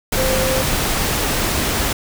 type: tone in noise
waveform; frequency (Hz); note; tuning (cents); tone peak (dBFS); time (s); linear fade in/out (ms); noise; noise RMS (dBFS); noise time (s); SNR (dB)
sine; 523; C5; -1; -19; 0.17-0.62; 5; pink; -19; 0.12-1.93; -3
effects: none